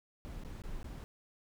brown noise with dropouts, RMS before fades -43 dBFS, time 0.25-1.04 s, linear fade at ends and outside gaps 0 ms, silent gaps 0.437-0.448 / 0.619-0.637 / 0.829-0.843 s, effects none

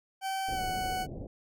40% pulse tone with pitch glide, 770 to 745.1 Hz, G5 to F#5, -31 to +12 cents, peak -30 dBFS, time 0.21-1.07 s, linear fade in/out 50 ms, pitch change -57 cents, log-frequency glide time 0.53-0.61 s
pink low-pass noise, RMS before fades -40 dBFS, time 0.48-1.27 s, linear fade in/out 5 ms, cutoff 660 Hz, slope 48 dB/octave
effects none

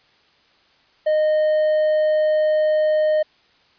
triangle tone, 616 Hz, D#5, 17 cents flat, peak -13 dBFS, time 1.06-3.23 s, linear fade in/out 10 ms, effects white hiss -57 dBFS RMS until 3.78 s + resampled to 11025 Hz

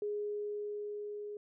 sine tone with level ramp, 415.3 Hz, G#4, in tune, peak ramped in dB -33 to -40 dBFS, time 0.02-1.37 s, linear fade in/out 2 ms, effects none

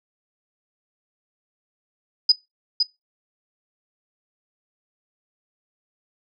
sine tone with echo, 4978 Hz, D#8, in tune, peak -10 dBFS, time 2.29-2.32 s, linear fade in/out 5 ms, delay 510 ms, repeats 1, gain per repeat -5 dB, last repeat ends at 2.83 s, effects noise-tail reverb RT60 0.2 s tail -21 dB re dry

